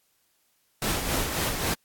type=noise with tremolo; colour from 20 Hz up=pink; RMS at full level=-26 dBFS; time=0.82-1.74 s; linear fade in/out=2 ms; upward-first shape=sine; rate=3.7 Hz; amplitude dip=45%; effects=white hiss -69 dBFS RMS until 1.84 s + AAC 64 kbps